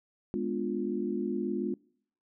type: chord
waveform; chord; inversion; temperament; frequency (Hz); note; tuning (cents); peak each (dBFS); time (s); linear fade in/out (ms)
sine; G# diminished seventh; none; equal with one note detuned; 207.7 / 246.9 / 293.7 / 352.3; G#3 / B3 / D4 / F4; 0 / 0 / 0 / +15; -34 / -35 / -37 / -33; 0.34-1.74; 0
effects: noise-tail reverb RT60 0.6 s tail -24 dB re dry